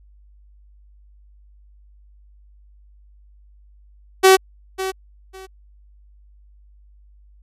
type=tone with echo; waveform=sawtooth; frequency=380 Hz; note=F#4; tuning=46 cents sharp; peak=-4 dBFS; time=4.23-4.37 s; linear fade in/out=20 ms; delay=550 ms; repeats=2; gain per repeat=-14 dB; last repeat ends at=5.47 s; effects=added 50 Hz sine -47 dBFS peak until 7.42 s + resampled to 32000 Hz